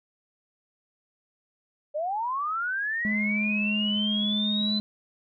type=linear sweep; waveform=sine; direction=up; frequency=573 to 4053 Hz; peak=-26 dBFS; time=1.94-4.8 s; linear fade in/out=20 ms
type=tone with vibrato; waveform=triangle; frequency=210 Hz; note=G#3; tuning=19 cents sharp; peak=-24 dBFS; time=3.05-4.8 s; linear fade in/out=0 ms; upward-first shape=sine; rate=3.1 Hz; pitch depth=10 cents each way
effects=none